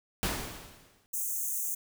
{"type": "noise with exponential decay", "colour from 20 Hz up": "pink", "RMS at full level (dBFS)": -29, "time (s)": [0.23, 1.06], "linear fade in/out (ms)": 0, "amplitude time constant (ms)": 180}
{"type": "high-pass noise", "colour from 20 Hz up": "white", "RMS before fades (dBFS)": -33, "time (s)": [1.13, 1.75], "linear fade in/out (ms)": 10, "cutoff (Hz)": 6100, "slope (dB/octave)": 96}
{"effects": []}